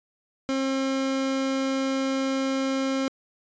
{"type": "tone", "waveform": "30% pulse", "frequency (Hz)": 267.8, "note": "C4", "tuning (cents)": 40, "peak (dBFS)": -21, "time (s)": [0.49, 3.08], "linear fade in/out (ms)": 0, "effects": ["resampled to 16000 Hz"]}